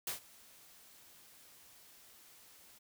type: noise with ADSR envelope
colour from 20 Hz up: white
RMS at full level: -37 dBFS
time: 0.07-2.79 s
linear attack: 4 ms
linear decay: 120 ms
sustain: -23 dB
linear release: 15 ms
effects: none